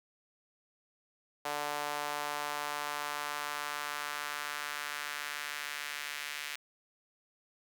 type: tone with high-pass filter sweep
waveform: sawtooth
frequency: 146.83 Hz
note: D3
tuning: in tune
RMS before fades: -38 dBFS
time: 1.45-6.56 s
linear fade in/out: 5 ms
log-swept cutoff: 730 to 2100 Hz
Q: 1.5
effects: none